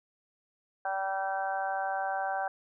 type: harmonic tone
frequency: 193.3 Hz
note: G3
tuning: 24 cents flat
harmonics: 3 / 4 / 5 / 6 / 7 / 8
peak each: -38 / -31 / -41 / -45 / -44 / -37 dBFS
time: 0.85-2.48 s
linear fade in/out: 2 ms
effects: none